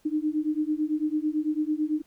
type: beating tone pair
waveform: sine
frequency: 301.4 / 310.4 Hz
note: D4 / D#4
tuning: +45 / -4 cents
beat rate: 9 Hz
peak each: -27 dBFS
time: 0.05-2.02 s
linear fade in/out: 10 ms
effects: pink hiss -64 dBFS RMS until 2.06 s